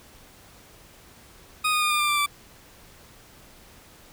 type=tone with pitch steps; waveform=20% pulse; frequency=1244.5 / 1230.9 / 1217.5 / 1204.2 / 1191 / 1178 / 1165.2 Hz; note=D#6 / D#6 / D#6 / D6 / D6 / D6 / D6; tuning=0 / -19 / -38 / +43 / +24 / +5 / -14 cents; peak=-16 dBFS; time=1.64-2.263 s; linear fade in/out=10 ms; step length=89 ms; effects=pink hiss -51 dBFS RMS until 4.12 s